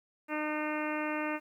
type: harmonic tone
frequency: 303.9 Hz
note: D#4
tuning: 41 cents flat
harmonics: 1 / 2 / 3 / 4 / 5 / 6 / 7 / 8 / 9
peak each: -35 / -38 / -40 / -41 / -42 / -43 / -43 / -44 / -45 dBFS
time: 0.28-1.4 s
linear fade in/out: 50 ms
effects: 11-bit